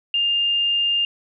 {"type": "tone", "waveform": "sine", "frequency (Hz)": 2808, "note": "F7", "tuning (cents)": 9, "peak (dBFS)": -17, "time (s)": [0.14, 1.05], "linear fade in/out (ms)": 2, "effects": []}